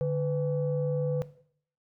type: tone pair together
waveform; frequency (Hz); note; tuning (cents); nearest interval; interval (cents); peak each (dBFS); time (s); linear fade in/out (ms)
sine; 146.8 / 499.7; D3 / B4; 0 / +20; octave + major sixth; 2120; -27; 0.01-1.22; 0
effects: noise-tail reverb RT60 0.6 s tail -17 dB re dry + tanh soft clip ceiling -20 dBFS